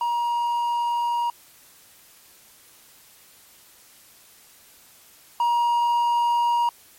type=tone pair in turn; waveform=triangle; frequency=949 / 949 Hz; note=A#5 / A#5; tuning=+31 / +31 cents; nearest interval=unison; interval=0 cents; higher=neither; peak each=-19 / -16 dBFS; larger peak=second; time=0.01-1.3 / 5.4-6.69 s; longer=neither; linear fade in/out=2 ms; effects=white hiss -52 dBFS RMS until 6.98 s + MP3 64 kbps